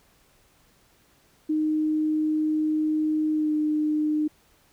sine tone with pitch glide, 308.9 to 304.3 Hz, D#4 to D#4, -12 to -38 cents, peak -21 dBFS, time 1.49-4.28 s, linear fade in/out 10 ms, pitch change -26 cents, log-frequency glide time 3.33-3.52 s, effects pink hiss -61 dBFS RMS until 4.72 s

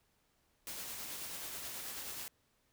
white noise with tremolo, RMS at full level -43 dBFS, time 0.67-2.28 s, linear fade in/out 0 ms, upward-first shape sine, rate 9.3 Hz, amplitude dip 25%, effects pink hiss -75 dBFS RMS until 2.72 s

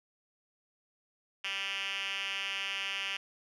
5% pulse tone with band-pass filter, 196 Hz, G3, in tune, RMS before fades -36 dBFS, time 1.44-3.17 s, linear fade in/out 5 ms, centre 3000 Hz, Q 4.9, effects none

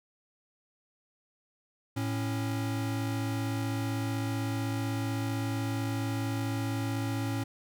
square tone pair together, 110.5 / 275.8 Hz, A2 / C#4, +8 / -9 cents, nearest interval octave + major third, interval 1583 cents, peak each -32 / -35 dBFS, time 1.96-7.44 s, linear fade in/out 10 ms, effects none

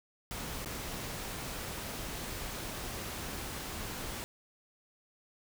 pink noise with dropouts, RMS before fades -40 dBFS, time 0.31-4.24 s, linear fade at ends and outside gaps 0 ms, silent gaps 0.647-0.659 s, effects none

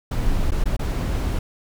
brown noise with dropouts, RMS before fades -21 dBFS, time 0.11-1.39 s, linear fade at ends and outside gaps 5 ms, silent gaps 0.508-0.518 / 0.64-0.656 / 0.767-0.792 s, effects none

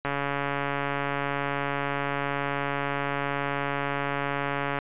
click train, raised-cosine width 0.5 ms, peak -13 dBFS, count 669, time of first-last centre 0.05-4.788 s, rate 141 Hz, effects resampled to 8000 Hz

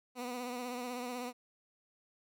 15% pulse tone with vibrato, 246.9 Hz, B3, in tune, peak -32 dBFS, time 0.15-1.33 s, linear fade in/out 50 ms, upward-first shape triangle, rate 16 Hz, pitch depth 51 cents each way, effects none

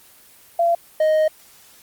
sine / triangle tone pair in turn, 682 / 622.8 Hz, F5 / D#5, -41 / +2 cents, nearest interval major second, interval 157 cents, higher first, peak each -14 / -12 dBFS, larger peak second, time 0.59-0.75 / 1-1.28 s, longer second, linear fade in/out 5 ms, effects white hiss -49 dBFS RMS until 1.82 s + Opus 24 kbps

